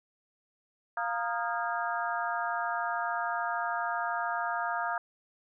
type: harmonic tone with a mistuned harmonic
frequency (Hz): 233.1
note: A#3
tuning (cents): 0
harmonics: 3 / 4 / 5 / 6 / 7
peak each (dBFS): -34 / -35 / -36 / -37 / -37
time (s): 0.97-4.98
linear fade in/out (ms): 2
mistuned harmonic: 5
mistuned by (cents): +100
effects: none